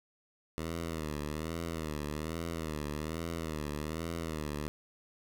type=tone with vibrato; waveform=10% pulse; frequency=78.7 Hz; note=D#2; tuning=20 cents sharp; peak=-27 dBFS; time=0.58-4.68 s; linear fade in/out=0 ms; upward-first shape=sine; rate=1.2 Hz; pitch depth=110 cents each way; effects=10-bit